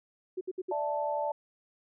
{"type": "tone bursts", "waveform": "sine", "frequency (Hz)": 370, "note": "F#4", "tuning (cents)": 0, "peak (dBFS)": -31, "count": 4, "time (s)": [0.37, 0.723], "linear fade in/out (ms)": 10, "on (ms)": 41, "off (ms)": 63}
{"type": "chord", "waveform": "sine", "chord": "D suspended second", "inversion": "none", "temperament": "equal", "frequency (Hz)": [587.3, 659.3, 880], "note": ["D5", "E5", "A5"], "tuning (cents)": [0, 0, 0], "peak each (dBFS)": [-32, -37, -32], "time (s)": [0.71, 1.32], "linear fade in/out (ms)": 5}
{"effects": []}